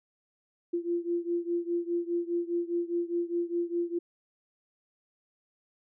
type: beating tone pair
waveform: sine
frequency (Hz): 342.8 / 347.7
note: F4 / F4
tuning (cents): -32 / -8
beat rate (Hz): 4.9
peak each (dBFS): -30 / -32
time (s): 0.73-3.99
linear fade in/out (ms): 10
effects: none